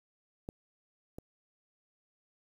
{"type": "clicks", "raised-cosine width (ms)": 2, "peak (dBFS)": [-26, -29], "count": 2, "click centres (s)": [0.489, 1.185], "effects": ["9-bit"]}